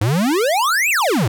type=exponential two-way sweep; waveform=square; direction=up then down; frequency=97.2 to 2767 to 97.2 Hz; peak=-15 dBFS; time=0.01-1.28 s; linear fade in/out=5 ms; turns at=0.9 s; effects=none